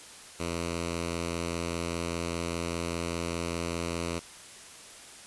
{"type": "tone with notch filter", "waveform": "5% pulse", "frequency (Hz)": 85, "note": "F2", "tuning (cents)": -46, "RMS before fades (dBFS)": -33, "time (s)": [0.39, 4.2], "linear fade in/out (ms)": 20, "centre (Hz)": 790, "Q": 1.6, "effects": ["white hiss -48 dBFS RMS until 5.26 s", "resampled to 24000 Hz"]}